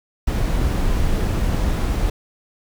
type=noise; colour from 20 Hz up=brown; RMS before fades=-19 dBFS; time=0.27-2.1 s; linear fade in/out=5 ms; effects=none